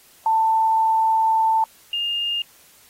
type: tone pair in turn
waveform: sine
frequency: 889 / 2822 Hz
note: A5 / F7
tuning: +18 / +17 cents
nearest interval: octave + minor sixth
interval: 1999 cents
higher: second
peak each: -15 / -21 dBFS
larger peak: first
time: 0.26-1.64 / 1.93-2.42 s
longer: first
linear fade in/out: 2 ms
effects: white hiss -52 dBFS RMS until 2.89 s + AAC 48 kbps